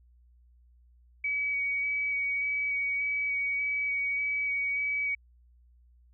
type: tone with vibrato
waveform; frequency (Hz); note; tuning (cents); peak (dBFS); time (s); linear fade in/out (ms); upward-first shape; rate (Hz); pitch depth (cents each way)
sine; 2267; C#7; +38; -27; 1.24-5.15; 5; square; 1.7; 10
effects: added 60 Hz sine -57 dBFS peak until 6.13 s